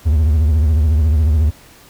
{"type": "tone with vibrato", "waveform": "triangle", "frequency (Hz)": 77, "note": "D#2", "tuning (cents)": -17, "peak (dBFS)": -8, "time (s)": [0.05, 1.51], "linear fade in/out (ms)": 20, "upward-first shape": "triangle", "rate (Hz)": 14, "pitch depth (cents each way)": 160, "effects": ["pink hiss -44 dBFS RMS until 1.89 s"]}